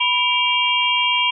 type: tone cluster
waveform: sine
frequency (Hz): 987 / 2321 / 2801 / 3215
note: B5 / D7 / F7 / G7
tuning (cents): -1 / -21 / +4 / +43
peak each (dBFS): -21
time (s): 0-1.31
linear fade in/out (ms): 10
effects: none